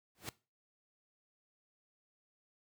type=noise with exponential growth; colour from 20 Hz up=pink; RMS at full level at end=-38 dBFS; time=0.15-0.29 s; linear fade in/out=0 ms; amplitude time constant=29 ms; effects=noise-tail reverb RT60 0.3 s tail -20 dB re dry + high-pass 100 Hz 12 dB/octave